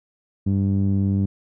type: tone with low-pass filter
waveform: sawtooth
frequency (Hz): 98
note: G2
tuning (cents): 0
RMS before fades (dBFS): -20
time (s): 0.46-1.26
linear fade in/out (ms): 10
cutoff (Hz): 230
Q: 2.2
effects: none